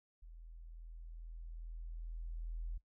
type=tone with level ramp; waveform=sine; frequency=41.2 Hz; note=E1; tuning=in tune; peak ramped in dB=-51 to -38 dBFS; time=0.22-2.78 s; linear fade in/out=10 ms; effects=noise-tail reverb RT60 0.1 s tail -18 dB re dry